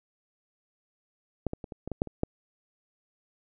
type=clicks; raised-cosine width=2 ms; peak=-14 / -19 / -25 / -25 / -22 / -19 / -11 / -26 / -12 dBFS; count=9; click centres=1.467 / 1.534 / 1.642 / 1.722 / 1.876 / 1.917 / 2.019 / 2.073 / 2.234 s; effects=none